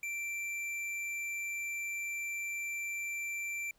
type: tone with hard clipping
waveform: triangle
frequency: 2349 Hz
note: D7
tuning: in tune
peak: -37 dBFS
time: 0.03-3.71 s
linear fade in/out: 2 ms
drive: 13 dB
effects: pink hiss -71 dBFS RMS until 3.78 s